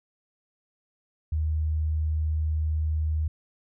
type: tone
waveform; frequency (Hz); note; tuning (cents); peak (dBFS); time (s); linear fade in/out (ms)
sine; 77.78; D#2; 0; -23; 1.32-3.28; 5
effects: none